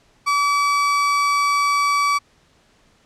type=tone; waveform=35% pulse; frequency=1147 Hz; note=D6; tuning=41 cents flat; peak=-14 dBFS; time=0.26-2.19 s; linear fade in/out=20 ms; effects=pink hiss -57 dBFS RMS until 3.05 s + low-pass 7000 Hz 12 dB/octave